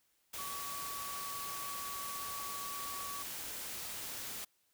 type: tone in noise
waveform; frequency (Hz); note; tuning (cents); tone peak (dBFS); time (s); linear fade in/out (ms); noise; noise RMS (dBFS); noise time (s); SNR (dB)
sine; 1134; C#6; +39; -43; 0.38-3.23; 10; white; -43; 0.33-4.45; -3
effects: white hiss -75 dBFS RMS until 4.73 s